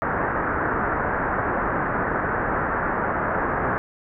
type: low-pass noise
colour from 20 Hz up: white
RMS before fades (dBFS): -24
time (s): 0.02-3.78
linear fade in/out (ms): 0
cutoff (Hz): 1700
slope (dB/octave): 48
effects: none